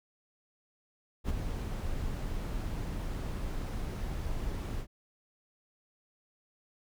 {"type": "noise with ADSR envelope", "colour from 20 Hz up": "brown", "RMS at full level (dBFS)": -30, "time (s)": [1.24, 4.87], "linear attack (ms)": 50, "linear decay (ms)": 25, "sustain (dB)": -5, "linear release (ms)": 73, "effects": []}